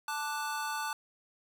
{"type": "chord", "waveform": "square", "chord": "D major", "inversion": "second", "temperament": "equal", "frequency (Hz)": [880, 1174.7, 1480], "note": ["A5", "D6", "F#6"], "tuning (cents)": [0, 0, 0], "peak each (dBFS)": [-37, -40, -39], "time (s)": [0.08, 0.93], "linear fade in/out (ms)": 2, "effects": []}